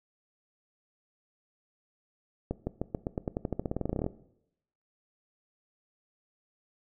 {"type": "accelerating click train", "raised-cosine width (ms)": 2, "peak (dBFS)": -17, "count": 23, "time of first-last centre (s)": [2.51, 4.065], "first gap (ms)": 160, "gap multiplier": 0.91, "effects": ["noise-tail reverb RT60 0.8 s tail -18 dB re dry"]}